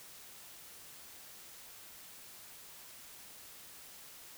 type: silence
effects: white hiss -53 dBFS RMS until 4.37 s